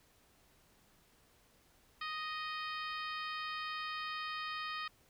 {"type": "harmonic tone", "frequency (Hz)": 622.3, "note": "D#5", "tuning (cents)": 0, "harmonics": [2, 3, 4, 5, 6, 7, 8], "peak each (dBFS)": [-41, -45, -47, -49, -51, -52, -53], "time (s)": [2.01, 4.88], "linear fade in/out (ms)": 5, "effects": ["pink hiss -68 dBFS RMS until 5.09 s"]}